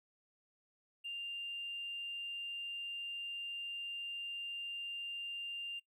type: tone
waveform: triangle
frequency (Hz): 2794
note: F7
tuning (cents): 0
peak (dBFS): -36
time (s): 1.04-5.8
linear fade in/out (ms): 20
effects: noise-tail reverb RT60 0.1 s tail -24 dB re dry + tanh soft clip ceiling -38 dBFS